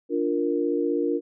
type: chord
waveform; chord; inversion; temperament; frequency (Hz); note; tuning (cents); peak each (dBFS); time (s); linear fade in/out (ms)
sine; Bb major; first; equal; 293.7 / 349.2 / 466.2; D4 / F4 / Bb4; 0 / 0 / 0; -26; 0.09-1.21; 50
effects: none